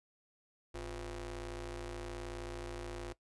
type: ring-modulated tone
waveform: sawtooth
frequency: 152.3 Hz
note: D#3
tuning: 37 cents flat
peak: -34 dBFS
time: 0.74-3.13 s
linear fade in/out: 10 ms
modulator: 199 Hz
effects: noise-tail reverb RT60 0.1 s tail -18 dB re dry + resampled to 24000 Hz